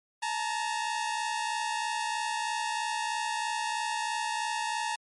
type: tone pair together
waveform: sawtooth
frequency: 863.9 / 927 Hz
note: A5 / A#5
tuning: -32 / -10 cents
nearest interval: minor second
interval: 122 cents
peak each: -29 / -28 dBFS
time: 0.22-4.96 s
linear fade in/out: 10 ms
effects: MP3 48 kbps